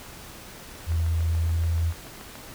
sine tone with pitch glide, 82.41 to 82.94 Hz, E2 to E2, 0 to +11 cents, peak -21 dBFS, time 0.86-1.94 s, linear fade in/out 50 ms, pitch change +11 cents, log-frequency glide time 1.37-1.63 s
click train, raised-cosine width 0.5 ms, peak -27 dBFS, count 11, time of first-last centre 0.92-2.355 s, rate 6.97 Hz
effects pink hiss -43 dBFS RMS until 2.54 s

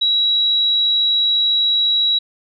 sine tone, 3882 Hz, B7, 31 cents flat, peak -13 dBFS, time 0.01-2.19 s, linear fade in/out 10 ms, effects none

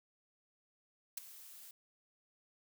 blue noise with ADSR envelope, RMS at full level -37 dBFS, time 1.17-1.71 s, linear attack 7 ms, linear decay 10 ms, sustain -17 dB, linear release 3 ms, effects none

